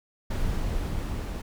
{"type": "noise with level ramp", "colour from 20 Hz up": "brown", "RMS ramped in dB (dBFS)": [-27, -31], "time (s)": [0.3, 1.42], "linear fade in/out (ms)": 10, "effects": []}